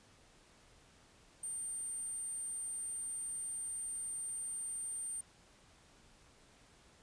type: tone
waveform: sine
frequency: 8870 Hz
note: C#9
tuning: in tune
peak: -38 dBFS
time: 1.43-5.21 s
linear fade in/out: 5 ms
effects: pink hiss -64 dBFS RMS until 7.02 s + resampled to 22050 Hz